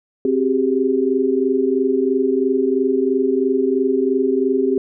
sine tone cluster, 263.2 / 382.6 / 405.6 Hz, C4 / G4 / G#4, +10 / -42 / -41 cents, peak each -19 dBFS, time 0.25-4.78 s, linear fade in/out 2 ms, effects none

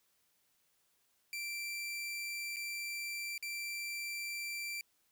sawtooth tone with dropouts, 2349 Hz, D7, in tune, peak -35 dBFS, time 1.33-4.81 s, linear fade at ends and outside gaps 1 ms, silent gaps 2.561-2.567 / 3.379-3.426 s, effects white hiss -75 dBFS RMS until 5.11 s

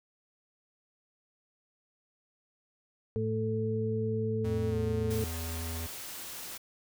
harmonic tone, 110.2 Hz, A2, 3 cents sharp, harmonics 1 / 2 / 4, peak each -32 / -35 / -32 dBFS, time 3.16-5.24 s, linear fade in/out 0 ms
square tone with pitch glide, 86.6 to 82.36 Hz, F2 to E2, -14 to -1 cents, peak -36 dBFS, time 4.44-5.87 s, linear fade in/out 10 ms, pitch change -87 cents, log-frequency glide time 4.69-4.75 s
white noise, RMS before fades -42 dBFS, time 5.1-6.58 s, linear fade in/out 10 ms
effects none

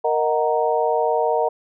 harmonic tone with a mistuned harmonic, 155.5 Hz, D#3, 1 cent flat, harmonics 3 / 4 / 5 / 6, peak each -21 / -22 / -23 / -24 dBFS, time 0.04-1.49 s, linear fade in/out 10 ms, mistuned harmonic 5, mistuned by -81 cents, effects none

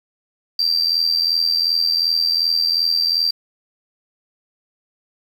sine tone with amplitude modulation, 4699 Hz, D8, in tune, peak -10 dBFS, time 0.59-3.31 s, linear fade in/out 5 ms, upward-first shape sine, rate 82.7 Hz, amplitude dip 80%, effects tanh soft clip ceiling -11 dBFS + 7-bit

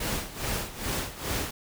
pink noise with tremolo, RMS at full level -29 dBFS, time 0-1.51 s, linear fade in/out 5 ms, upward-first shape sine, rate 2.4 Hz, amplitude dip 80%, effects none

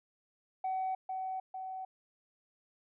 sine tone with echo, 755 Hz, F#5, 35 cents sharp, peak -30 dBFS, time 0.64-0.95 s, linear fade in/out 5 ms, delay 450 ms, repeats 2, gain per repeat -4 dB, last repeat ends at 1.85 s, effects tanh soft clip ceiling -29 dBFS

